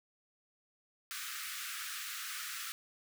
pink high-pass noise, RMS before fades -42 dBFS, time 1.11-2.72 s, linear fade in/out 0 ms, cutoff 1200 Hz, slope 96 dB/octave, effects none

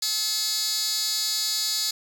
15% pulse tone with high-pass filter, 430 Hz, A4, 40 cents flat, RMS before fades -26 dBFS, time 0.02-1.91 s, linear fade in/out 5 ms, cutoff 4800 Hz, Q 2.6, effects 9-bit

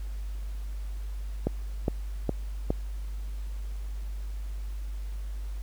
click train, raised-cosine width 2 ms, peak -12 dBFS, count 4, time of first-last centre 1.47-2.705 s, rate 2.43 Hz, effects added 50 Hz sine -32 dBFS peak until 5.62 s + pink hiss -55 dBFS RMS until 5.62 s

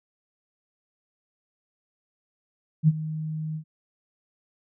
sine tone with ADSR envelope, 156.2 Hz, D#3, 7 cents sharp, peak -12 dBFS, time 2.83-3.64 s, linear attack 50 ms, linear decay 36 ms, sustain -16 dB, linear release 85 ms, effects none

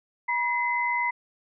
sine tone pair together, 965.8 / 2042 Hz, B5 / C7, -39 / -43 cents, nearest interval octave + minor second, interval 1296 cents, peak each -26 dBFS, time 0.28-1.11 s, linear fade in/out 10 ms, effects none

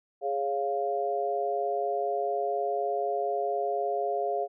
sine chord, Db major, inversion second, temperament equal, 415.3 / 554.4 / 698.5 Hz, Ab4 / Db5 / F5, 0 / 0 / 0 cents, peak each -31 / -33 / -29 dBFS, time 0.21-4.48 s, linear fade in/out 50 ms, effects none

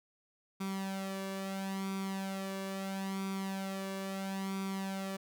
sawtooth tone with flanger, 193.3 Hz, G3, 24 cents flat, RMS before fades -38 dBFS, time 0.6-5.17 s, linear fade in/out 10 ms, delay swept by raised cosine 0.85 to 1.78 ms, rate 0.75 Hz, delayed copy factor +0.65, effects none

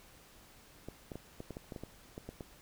clicks, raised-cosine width 2 ms, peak -29 dBFS, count 12, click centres 0.886 / 1.118 / 1.156 / 1.404 / 1.507 / 1.569 / 1.722 / 1.762 / 1.836 / 2.179 / 2.29 / 2.408 s, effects pink hiss -59 dBFS RMS until 2.61 s

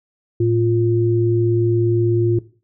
sine tone pair together, 112.5 / 349.2 Hz, A2 / F4, +39 / 0 cents, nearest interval octave + minor sixth, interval 1961 cents, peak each -17 / -16 dBFS, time 0.4-2.39 s, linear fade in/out 5 ms, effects noise-tail reverb RT60 0.4 s tail -18 dB re dry

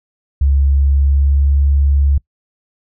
sine tone with pitch glide, 69.3 to 70.23 Hz, C#2 to C#2, 0 to +23 cents, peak -9 dBFS, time 0.41-2.18 s, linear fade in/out 5 ms, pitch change +23 cents, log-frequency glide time 0.74-1.67 s, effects noise-tail reverb RT60 0.1 s tail -24 dB re dry

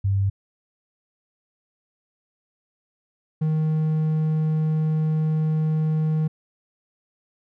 sine / triangle tone pair in turn, 98.3 / 156.33 Hz, G2 / D#3, +5 / +9 cents, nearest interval minor sixth, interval 804 cents, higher second, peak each -18 / -17 dBFS, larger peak second, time 0.04-0.3 / 3.41-6.28 s, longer second, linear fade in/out 10 ms, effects none

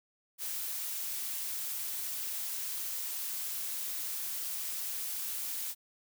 blue noise, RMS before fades -37 dBFS, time 0.38-5.75 s, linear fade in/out 50 ms, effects none

